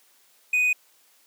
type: tone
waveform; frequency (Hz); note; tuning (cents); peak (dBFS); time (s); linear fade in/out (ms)
triangle; 2489; D#7; 0; -17; 0.53-0.73; 5
effects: white hiss -60 dBFS RMS until 1.26 s + high-pass 300 Hz 12 dB/octave